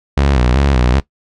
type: tone with vibrato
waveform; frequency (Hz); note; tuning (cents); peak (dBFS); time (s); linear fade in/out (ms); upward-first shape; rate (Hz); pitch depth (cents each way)
sawtooth; 65.41; C2; 0; -6; 0.17-1; 5; square; 2.6; 110
effects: noise-tail reverb RT60 0.1 s tail -18 dB re dry + low-pass 5000 Hz 12 dB/octave